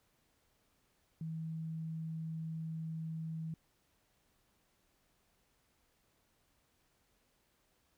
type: tone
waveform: sine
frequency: 160.9 Hz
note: E3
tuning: 42 cents flat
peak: -38 dBFS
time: 1.21-3.54 s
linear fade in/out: 2 ms
effects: pink hiss -75 dBFS RMS until 7.97 s